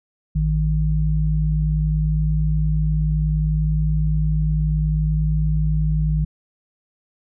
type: tone pair together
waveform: sine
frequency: 55.36 / 154.7 Hz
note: A1 / D#3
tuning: +11 / -10 cents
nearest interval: octave + tritone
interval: 1779 cents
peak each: -19 / -19 dBFS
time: 0.35-6.25 s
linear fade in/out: 10 ms
effects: none